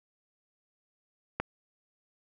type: click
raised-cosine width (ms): 0.5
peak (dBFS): -14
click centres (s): 1.4
effects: none